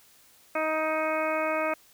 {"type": "harmonic tone", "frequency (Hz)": 313.6, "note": "D#4", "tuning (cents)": 14, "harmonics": [1, 2, 3, 4, 5, 6, 7, 8], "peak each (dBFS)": [-35, -28, -35, -32, -37, -43, -35, -37], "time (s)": [0.55, 1.74], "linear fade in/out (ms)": 5, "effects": ["white hiss -58 dBFS RMS until 1.93 s"]}